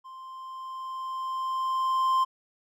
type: tone with level ramp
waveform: triangle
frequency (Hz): 1046.5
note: C6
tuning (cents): 0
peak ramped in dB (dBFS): -40 to -18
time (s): 0.04-2.25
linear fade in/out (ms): 20
effects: none